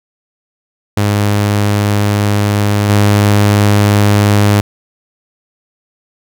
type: tone with level steps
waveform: sawtooth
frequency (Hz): 102.9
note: G#2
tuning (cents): -16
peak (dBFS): -6 / -3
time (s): 0.97-4.61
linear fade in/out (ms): 5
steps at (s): 2.89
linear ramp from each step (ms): 2
effects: none